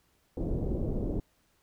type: low-pass noise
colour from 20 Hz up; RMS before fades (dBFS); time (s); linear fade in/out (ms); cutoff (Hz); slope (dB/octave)
pink; -31; 0.37-1.2; 2; 500; 24
effects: pink hiss -70 dBFS RMS until 1.62 s